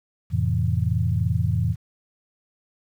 sine chord, F major seventh, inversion none, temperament equal, 87.31 / 110 / 130.81 / 164.81 Hz, F2 / A2 / C3 / E3, 0 / 0 / 0 / 0 cents, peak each -24 / -23 / -27 / -27 dBFS, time 0.3-1.76 s, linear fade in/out 50 ms, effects 9-bit

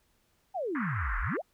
sine exponential two-way sweep, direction down then up, 828 to 36.71 to 828 Hz, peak -30 dBFS, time 0.54-1.42 s, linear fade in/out 20 ms, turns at 1.19 s
pink band-pass noise, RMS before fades -36 dBFS, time 0.75-1.37 s, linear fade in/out 2 ms, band 1100 to 1900 Hz, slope 48 dB/octave
effects pink hiss -71 dBFS RMS until 1.53 s

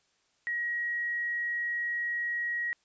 sine tone, 1900 Hz, A#6, 33 cents sharp, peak -29 dBFS, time 0.47-2.73 s, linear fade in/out 0 ms, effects white hiss -71 dBFS RMS until 2.84 s + resampled to 16000 Hz

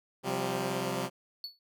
10% pulse chord, C suspended fourth, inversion none, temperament equal with one note detuned, 130.81 / 177.46 / 196 Hz, C3 / F3 / G3, 0 / +28 / 0 cents, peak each -27 dBFS, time 0.23-1.1 s, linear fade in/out 50 ms
triangle tone with exponential decay, 4435 Hz, C#8, in tune, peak -32 dBFS, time 1.44-1.59 s, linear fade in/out 1 ms, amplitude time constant 31 ms
effects none

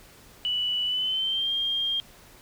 sine tone with pitch glide, 2960 to 3209 Hz, F#7 to G7, 0 to +40 cents, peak -24 dBFS, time 0.45-2 s, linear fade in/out 0 ms, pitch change +140 cents, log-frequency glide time 0.85-1.53 s, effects pink hiss -52 dBFS RMS until 2.41 s

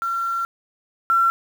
sine tone pair in turn, 1364 / 1356.5 Hz, F6 / E6, -41 / +49 cents, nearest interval unison, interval 10 cents, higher first, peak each -21 / -14 dBFS, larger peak second, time 0.02-0.45 / 1.1-1.3 s, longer first, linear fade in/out 0 ms, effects 7-bit

